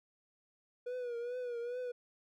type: tone with vibrato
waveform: triangle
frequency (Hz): 485.6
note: B4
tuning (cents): -29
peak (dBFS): -35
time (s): 0.86-1.92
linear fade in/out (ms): 10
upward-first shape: triangle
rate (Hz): 2.4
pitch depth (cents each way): 73
effects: none